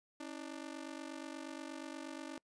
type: ring-modulated tone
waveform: sawtooth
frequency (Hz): 296.9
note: D4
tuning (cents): +19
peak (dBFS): -37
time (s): 0.2-2.38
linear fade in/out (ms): 2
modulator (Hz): 24.2
effects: noise-tail reverb RT60 0.1 s tail -26 dB re dry + resampled to 22050 Hz